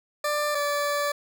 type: tone pair in turn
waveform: 20% pulse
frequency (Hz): 592 / 579.5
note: D5 / D5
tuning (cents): +14 / -23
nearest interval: unison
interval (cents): 37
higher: first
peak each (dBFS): -19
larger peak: neither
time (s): 0.24-0.55 / 0.55-1.12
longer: second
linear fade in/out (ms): 5
effects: none